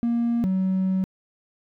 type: tone pair in turn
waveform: triangle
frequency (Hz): 235.1 / 188.47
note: A#3 / F#3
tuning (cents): +15 / +32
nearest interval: major third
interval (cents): 383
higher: first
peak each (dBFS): -17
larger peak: neither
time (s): 0.03-0.44 / 0.44-1.04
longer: second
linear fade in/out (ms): 0
effects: tanh soft clip ceiling -15 dBFS